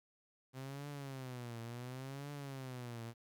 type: tone with vibrato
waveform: sawtooth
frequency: 129.3 Hz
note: C3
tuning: 20 cents flat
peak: -40 dBFS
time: 0.53-3.14 s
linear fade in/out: 50 ms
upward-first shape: triangle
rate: 0.7 Hz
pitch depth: 210 cents each way
effects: 12-bit